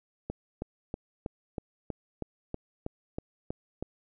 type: click train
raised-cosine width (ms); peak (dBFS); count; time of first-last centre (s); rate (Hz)
2; -20; 12; 0.3-3.826; 3.12
effects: none